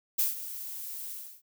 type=noise with ADSR envelope; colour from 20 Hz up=violet; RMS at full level=-25 dBFS; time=0.18-1.42 s; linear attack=14 ms; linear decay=150 ms; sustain=-14 dB; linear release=310 ms; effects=none